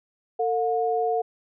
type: tone pair together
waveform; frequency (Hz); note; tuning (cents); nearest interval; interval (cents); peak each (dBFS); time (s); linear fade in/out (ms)
sine; 450.7 / 719.4; A4 / F#5; +42 / -49; minor sixth; 809; -24; 0.39-1.22; 10
effects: none